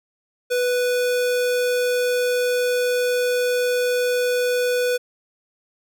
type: tone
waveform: square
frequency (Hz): 493.9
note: B4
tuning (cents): 0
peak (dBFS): -19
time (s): 0.5-4.98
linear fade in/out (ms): 20
effects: none